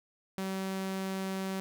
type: tone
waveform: sawtooth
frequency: 191.2 Hz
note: G3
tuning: 43 cents flat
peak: -29 dBFS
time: 0.38-1.6 s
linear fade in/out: 0 ms
effects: none